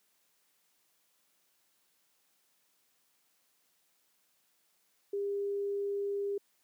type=tone; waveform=sine; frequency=401.8 Hz; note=G4; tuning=43 cents sharp; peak=-31 dBFS; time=5.13-6.38 s; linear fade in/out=5 ms; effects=white hiss -73 dBFS RMS until 6.63 s + high-pass 150 Hz 12 dB/octave